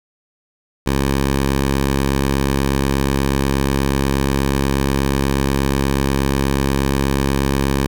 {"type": "tone", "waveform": "10% pulse", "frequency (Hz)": 68.3, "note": "C#2", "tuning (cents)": -25, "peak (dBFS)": -7, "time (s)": [0.86, 7.87], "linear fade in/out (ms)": 10, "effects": []}